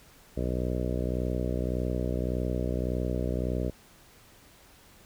harmonic tone, 61.74 Hz, B1, in tune, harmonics 1 / 2 / 3 / 4 / 5 / 6 / 7 / 8 / 9 / 10, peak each -31 / -34 / -36 / -37 / -38 / -39 / -39 / -40 / -41 / -41 dBFS, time 0.36-3.71 s, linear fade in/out 20 ms, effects pink hiss -56 dBFS RMS until 5.05 s

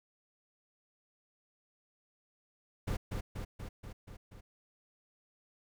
brown noise with echo, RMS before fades -34 dBFS, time 2.87-2.97 s, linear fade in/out 10 ms, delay 240 ms, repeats 6, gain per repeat -3 dB, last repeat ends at 4.41 s, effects none

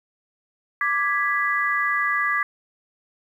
sine chord, G# diminished, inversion second, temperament equal, 1174.7 / 1661.2 / 1975.5 Hz, D6 / G#6 / B6, 0 / 0 / 0 cents, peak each -24 dBFS, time 0.81-2.43 s, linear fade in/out 2 ms, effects 9-bit

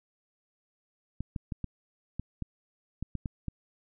clicks, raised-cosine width 5 ms, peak -21 dBFS, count 10, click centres 1.206 / 1.362 / 1.522 / 1.643 / 2.196 / 2.423 / 3.026 / 3.153 / 3.258 / 3.483 s, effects none

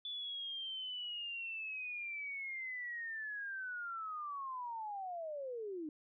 sine linear sweep, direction down, 3474 to 293.6 Hz, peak -40 dBFS, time 0.05-5.89 s, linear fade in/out 2 ms, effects none

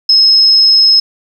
sine tone, 5170 Hz, E8, 34 cents flat, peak -4 dBFS, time 0.09-1 s, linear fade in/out 5 ms, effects 7-bit

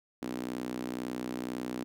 sawtooth tone with high-pass filter, 62 Hz, B1, 7 cents sharp, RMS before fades -37 dBFS, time 0.22-1.84 s, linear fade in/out 0 ms, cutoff 270 Hz, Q 3.4, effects none

